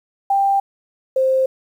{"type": "tone pair in turn", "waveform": "sine", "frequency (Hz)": [790, 525.3], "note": ["G5", "C5"], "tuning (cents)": [13, 7], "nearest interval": "perfect fifth", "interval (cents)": 706, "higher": "first", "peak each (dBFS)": -13, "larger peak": "neither", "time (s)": [[0.3, 0.6], [1.16, 1.46]], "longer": "neither", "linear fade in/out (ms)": 5, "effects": ["8-bit"]}